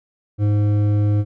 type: tone with hard clipping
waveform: sine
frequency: 103.83 Hz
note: G#2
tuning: in tune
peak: -16 dBFS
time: 0.38-1.25 s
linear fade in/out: 50 ms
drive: 9 dB
effects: none